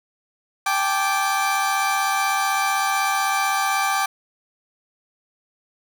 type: chord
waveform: 30% pulse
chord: G suspended second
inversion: none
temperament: equal with one note detuned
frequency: 784 / 859.9 / 1174.7 Hz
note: G5 / A5 / D6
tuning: 0 / -40 / 0 cents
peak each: -20 / -25 / -20 dBFS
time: 0.66-4.06 s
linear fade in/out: 5 ms
effects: none